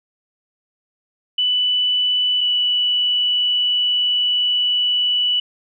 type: tone pair in turn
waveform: sine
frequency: 2981 / 2959 Hz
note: F#7 / F#7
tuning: +12 / -1 cents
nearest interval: unison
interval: 13 cents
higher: first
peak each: -15 / -15 dBFS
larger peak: neither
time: 1.38-2.41 / 2.41-5.4 s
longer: second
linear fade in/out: 5 ms
effects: none